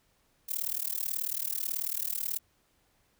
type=noise with amplitude modulation; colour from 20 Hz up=violet; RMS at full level=-29 dBFS; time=0.48-2.39 s; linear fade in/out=20 ms; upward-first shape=sine; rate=38.3 Hz; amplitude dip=100%; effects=pink hiss -70 dBFS RMS until 3.19 s